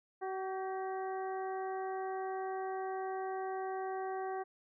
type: harmonic tone with a mistuned harmonic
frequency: 379.7 Hz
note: F#4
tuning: 45 cents sharp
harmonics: 1 / 2 / 3 / 4 / 5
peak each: -39 / -39 / -48 / -51 / -53 dBFS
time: 0.21-4.44 s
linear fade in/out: 20 ms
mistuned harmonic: 4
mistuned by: +47 cents
effects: none